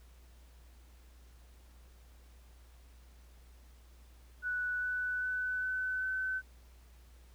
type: tone with pitch steps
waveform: sine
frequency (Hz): 1480 / 1490.3 / 1500.7 / 1511.1 / 1521.6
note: F#6 / F#6 / F#6 / F#6 / F#6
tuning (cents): 0 / +12 / +24 / +36 / +48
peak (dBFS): -32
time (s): 4.42-6.42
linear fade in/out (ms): 50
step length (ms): 400
effects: added 60 Hz sine -55 dBFS peak until 7.34 s + pink hiss -66 dBFS RMS until 7.34 s